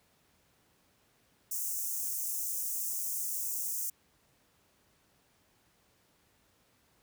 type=high-pass noise; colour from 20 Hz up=white; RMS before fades=-35 dBFS; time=1.51-3.9 s; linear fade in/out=5 ms; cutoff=6000 Hz; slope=48 dB/octave; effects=pink hiss -69 dBFS RMS until 7.02 s + high-pass 60 Hz 12 dB/octave